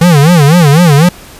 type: tone with vibrato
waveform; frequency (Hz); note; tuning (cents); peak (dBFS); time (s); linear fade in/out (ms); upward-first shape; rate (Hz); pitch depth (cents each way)
square; 158.2; D#3; +29; -3; 0.01-1.09; 5; sine; 4; 220
effects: pink hiss -33 dBFS RMS until 1.39 s + resampled to 32000 Hz